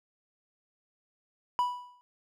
triangle tone with exponential decay, 984 Hz, B5, 7 cents flat, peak -20 dBFS, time 1.59-2.01 s, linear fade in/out 0 ms, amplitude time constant 91 ms, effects none

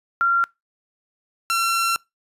sine / sawtooth tone pair in turn, 1379 / 1357.7 Hz, F6 / F6, -22 / -49 cents, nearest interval unison, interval 27 cents, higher first, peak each -15 dBFS, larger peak neither, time 0.21-0.44 / 1.5-1.96 s, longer second, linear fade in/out 0 ms, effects noise-tail reverb RT60 0.2 s tail -24 dB re dry + resampled to 32000 Hz

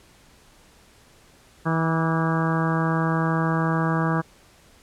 harmonic tone with a mistuned harmonic, 162.4 Hz, E3, 26 cents flat, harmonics 1 / 2 / 3 / 4 / 5 / 6 / 7 / 8 / 9 / 10, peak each -22 / -28 / -32 / -33 / -33 / -32 / -30 / -35 / -35 / -33 dBFS, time 1.65-4.22 s, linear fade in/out 20 ms, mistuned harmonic 7, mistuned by +29 cents, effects pink hiss -54 dBFS RMS until 4.82 s + low-pass 11000 Hz 12 dB/octave

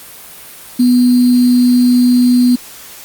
sine tone with sample-and-hold, 246.9 Hz, B3, in tune, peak -6 dBFS, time 0.79-2.56 s, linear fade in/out 10 ms, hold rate 4410 Hz, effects white hiss -34 dBFS RMS until 3.04 s + Opus 32 kbps

